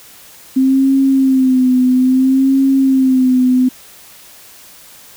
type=tone with vibrato; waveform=sine; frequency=261.6 Hz; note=C4; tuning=in tune; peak=-8 dBFS; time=0.56-3.69 s; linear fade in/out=10 ms; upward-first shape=sine; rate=0.6 Hz; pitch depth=56 cents each way; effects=white hiss -40 dBFS RMS until 5.16 s